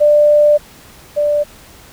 sine tone pair in turn, 593 / 589.2 Hz, D5 / D5, +17 / +6 cents, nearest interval unison, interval 11 cents, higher first, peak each -6 / -11 dBFS, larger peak first, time 0-0.58 / 1.16-1.44 s, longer first, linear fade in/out 20 ms, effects pink hiss -41 dBFS RMS until 1.92 s

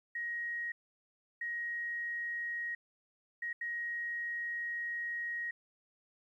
sine tone bursts at uneven times, 1886 Hz, A#6, 20 cents sharp, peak -35 dBFS, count 4, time 0.15-0.72 / 1.41-2.75 / 3.42-3.53 / 3.61-5.51 s, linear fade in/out 5 ms, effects 12-bit

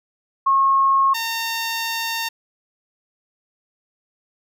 sine / 10% pulse tone pair in turn, 1086 / 913.2 Hz, C#6 / A#5, -36 / -36 cents, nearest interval minor third, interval 300 cents, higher first, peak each -13 / -14 dBFS, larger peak first, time 0.46-1.14 / 1.14-2.29 s, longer second, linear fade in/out 10 ms, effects none

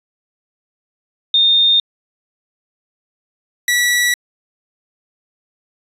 sine / sawtooth tone pair in turn, 3651 / 1946.4 Hz, A#7 / B6, -37 / -26 cents, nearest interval major seventh, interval 1089 cents, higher first, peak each -9 dBFS, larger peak neither, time 1.34-1.8 / 3.68-4.14 s, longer neither, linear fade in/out 2 ms, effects resampled to 32000 Hz

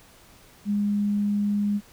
sine tone, 205.1 Hz, G#3, 21 cents flat, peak -21 dBFS, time 0.65-1.81 s, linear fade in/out 50 ms, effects pink hiss -53 dBFS RMS until 1.92 s

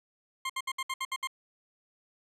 20% pulse tone bursts, 1059 Hz, C6, 21 cents sharp, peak -26 dBFS, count 8, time 0.45-1.273 s, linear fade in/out 5 ms, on 46 ms, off 65 ms, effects low-pass 11000 Hz 12 dB/octave

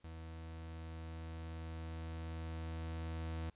40% pulse tone with level ramp, 81.3 Hz, E2, 23 cents flat, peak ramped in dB -46 to -38 dBFS, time 0.04-3.5 s, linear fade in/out 5 ms, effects pink hiss -75 dBFS RMS until 3.55 s + resampled to 8000 Hz

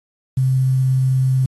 sine tone with quantisation, 130.81 Hz, C3, in tune, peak -13 dBFS, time 0.37-1.46 s, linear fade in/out 5 ms, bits 7, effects AAC 32 kbps

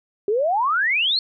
sine exponential sweep, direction up, 392 to 4400 Hz, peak -17 dBFS, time 0.28-1.19 s, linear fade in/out 2 ms, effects none

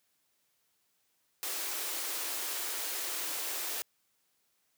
white high-pass noise, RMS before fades -36 dBFS, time 1.43-3.82 s, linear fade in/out 0 ms, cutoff 290 Hz, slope 96 dB/octave, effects white hiss -75 dBFS RMS until 4.77 s + high-pass 80 Hz 12 dB/octave

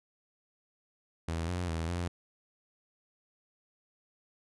sawtooth tone with pitch steps, 82.4 / 89.1 / 81.8 / 87.4 Hz, E2 / F2 / E2 / F2, 0 / +35 / -13 / +2 cents, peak -28 dBFS, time 1.28-2.08 s, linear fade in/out 5 ms, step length 200 ms, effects resampled to 24000 Hz

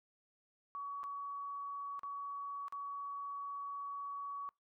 sine tone with dropouts, 1129 Hz, C#6, 31 cents sharp, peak -40 dBFS, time 0.75-4.49 s, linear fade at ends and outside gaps 0 ms, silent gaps 1.033-1.039 / 1.993-2.033 / 2.682-2.724 s, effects noise-tail reverb RT60 0.2 s tail -25 dB re dry

